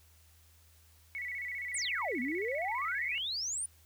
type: tone with vibrato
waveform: sine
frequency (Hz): 2084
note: C7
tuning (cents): -7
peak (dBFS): -36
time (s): 1.15-3.18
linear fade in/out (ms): 0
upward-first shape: square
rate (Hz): 15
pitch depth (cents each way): 99
type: exponential two-way sweep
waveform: sine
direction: down then up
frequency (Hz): 9840 to 234 to 9840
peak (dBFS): -33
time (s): 1.74-3.66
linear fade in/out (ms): 5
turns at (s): 2.2
effects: added 80 Hz sine -61 dBFS peak until 3.85 s + white hiss -65 dBFS RMS until 3.85 s